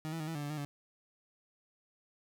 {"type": "tone with pitch steps", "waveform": "30% pulse", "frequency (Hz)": [156.1, 163.9, 154.3, 163.7, 146.4, 144.9, 152.2, 143.8], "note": ["D#3", "E3", "D#3", "E3", "D3", "D3", "D#3", "D3"], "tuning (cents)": [6, -10, -14, -12, -5, -23, -38, -36], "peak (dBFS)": -34, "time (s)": [0.05, 0.65], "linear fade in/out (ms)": 0, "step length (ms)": 75, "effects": []}